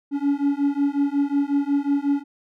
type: beating tone pair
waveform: triangle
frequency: 280.5 / 286 Hz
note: C#4 / D4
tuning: +21 / -46 cents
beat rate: 5.5 Hz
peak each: -20 dBFS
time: 0.11-2.24 s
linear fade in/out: 50 ms
effects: none